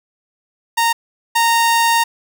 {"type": "tone pair in turn", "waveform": "sawtooth", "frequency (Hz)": [925, 925], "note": ["A#5", "A#5"], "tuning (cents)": [-14, -14], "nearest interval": "unison", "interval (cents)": 0, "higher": "neither", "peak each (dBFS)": [-9, -8], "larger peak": "second", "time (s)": [[0.77, 0.93], [1.35, 2.04]], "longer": "second", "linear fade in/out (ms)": 10, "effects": []}